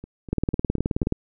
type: two click trains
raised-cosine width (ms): 3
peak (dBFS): -9 / -24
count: 16 / 5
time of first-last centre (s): 0.33-1.124 / 0.04-1.03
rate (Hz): 18.9 / 4.04
effects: none